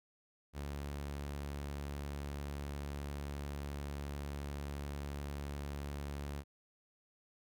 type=tone; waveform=sawtooth; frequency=71.4 Hz; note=D2; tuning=48 cents flat; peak=-36 dBFS; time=0.53-6.44 s; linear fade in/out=50 ms; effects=none